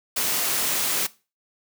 white noise, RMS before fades -24 dBFS, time 0.16-1.07 s, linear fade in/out 10 ms, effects noise-tail reverb RT60 0.3 s tail -19 dB re dry + high-pass 150 Hz 12 dB/octave

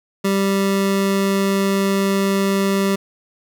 25% pulse tone, 196 Hz, G3, in tune, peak -12 dBFS, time 0.24-2.96 s, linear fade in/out 10 ms, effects none

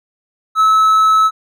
triangle tone, 1298 Hz, E6, 27 cents flat, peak -6 dBFS, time 0.55-1.31 s, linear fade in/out 50 ms, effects none

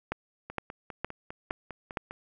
two click trains, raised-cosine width 0.5 ms, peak -24 / -15 dBFS, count 9 / 5, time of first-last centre 0.5-2.11 / 0.12-1.972 s, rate 4.97 / 2.16 Hz, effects none

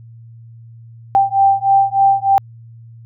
sine beating tone pair, 784 / 787.3 Hz, G5 / G5, 0 / +7 cents, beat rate 3.3 Hz, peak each -13 dBFS, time 1.15-2.38 s, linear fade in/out 0 ms, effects added 115 Hz sine -36 dBFS peak until 3.05 s

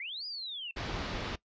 sine linear two-way sweep, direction up then down, 1979 to 4978 to 2647 Hz, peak -37 dBFS, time 0-0.71 s, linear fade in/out 2 ms, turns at 0.26 s
pink low-pass noise, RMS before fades -37 dBFS, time 0.76-1.36 s, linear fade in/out 10 ms, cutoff 4700 Hz, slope 24 dB/octave
effects noise-tail reverb RT60 0.1 s tail -20 dB re dry + resampled to 16000 Hz

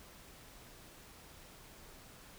silence, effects pink hiss -56 dBFS RMS until 2.38 s

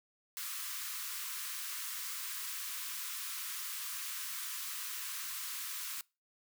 white high-pass noise, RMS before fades -41 dBFS, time 0.37-6.01 s, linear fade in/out 0 ms, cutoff 1000 Hz, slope 96 dB/octave, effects noise-tail reverb RT60 0.3 s tail -25 dB re dry

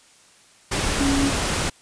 sine tone in noise, 277.2 Hz, C#4, in tune, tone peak -19 dBFS, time 1-1.3 s, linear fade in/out 10 ms, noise pink, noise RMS -23 dBFS, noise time 0.71-1.7 s, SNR +1 dB, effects white hiss -53 dBFS RMS until 1.81 s + resampled to 22050 Hz

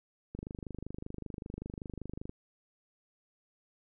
click train, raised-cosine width 3 ms, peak -27 dBFS, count 50, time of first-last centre 0.35-2.294 s, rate 25.2 Hz, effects none

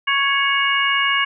harmonic tone with a mistuned harmonic, 554.4 Hz, C#5, in tune, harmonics 2 / 3 / 4 / 5, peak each -21 / -21 / -21 / -21 dBFS, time 0.07-1.25 s, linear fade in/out 10 ms, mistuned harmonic 5, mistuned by +48 cents, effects none

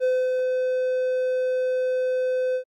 triangle tone with ADSR envelope, 510 Hz, C5, 44 cents flat, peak -16 dBFS, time 0-2.64 s, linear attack 38 ms, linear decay 260 ms, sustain -3 dB, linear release 87 ms, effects Opus 24 kbps

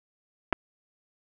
clicks, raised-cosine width 0.5 ms, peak -10 dBFS, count 2, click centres 0.526 / 0.529 s, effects none

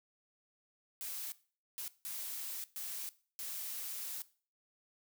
blue noise bursts at uneven times, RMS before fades -42 dBFS, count 5, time 1.01-1.32 / 1.78-1.88 / 2.05-2.64 / 2.76-3.09 / 3.39-4.22 s, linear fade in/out 0 ms, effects noise-tail reverb RT60 0.4 s tail -18 dB re dry

